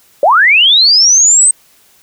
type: linear sweep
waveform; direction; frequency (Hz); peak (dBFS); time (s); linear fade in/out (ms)
sine; up; 516 to 8372; -4; 0.23-1.51; 2
effects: white hiss -48 dBFS RMS until 2.02 s